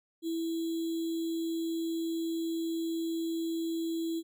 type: tone with sample-and-hold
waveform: sine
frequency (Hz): 329.6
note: E4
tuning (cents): 0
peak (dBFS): -30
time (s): 0.22-4.23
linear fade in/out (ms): 50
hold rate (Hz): 3675
effects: none